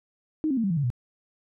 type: tone with pitch steps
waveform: sine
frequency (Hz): 311.1 / 266.2 / 227.7 / 194.85 / 166.71 / 142.64 / 122.04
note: D#4 / C4 / A#3 / G3 / E3 / C#3 / B2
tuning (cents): 0 / +30 / -40 / -10 / +20 / +50 / -20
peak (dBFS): -22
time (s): 0.44-0.902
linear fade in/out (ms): 0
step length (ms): 66
effects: none